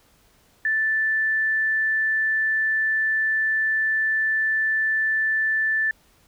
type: tone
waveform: sine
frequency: 1760 Hz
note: A6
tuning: in tune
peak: -19 dBFS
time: 0.65-5.91 s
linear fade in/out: 2 ms
effects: pink hiss -59 dBFS RMS until 6.27 s